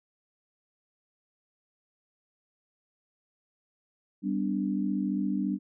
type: chord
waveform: sine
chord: G major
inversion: none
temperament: equal with one note detuned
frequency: 196 / 250.5 / 293.7 Hz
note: G3 / B3 / D4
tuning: 0 / +25 / 0 cents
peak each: -29 / -33 / -31 dBFS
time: 4.22-5.59 s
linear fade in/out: 50 ms
effects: none